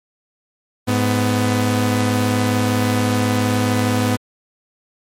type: tone pair together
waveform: sawtooth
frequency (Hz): 105.17 / 249.5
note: G#2 / B3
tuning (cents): +22 / +18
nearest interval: octave + minor third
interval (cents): 1496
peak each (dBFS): -14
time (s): 0.87-4.17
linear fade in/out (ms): 20
effects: MP3 64 kbps